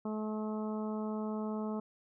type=harmonic tone; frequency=215.1 Hz; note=A3; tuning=39 cents flat; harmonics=1 / 2 / 3 / 4 / 5 / 6; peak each=-35 / -41 / -45 / -47 / -49 / -51 dBFS; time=0.05-1.8 s; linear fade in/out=5 ms; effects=none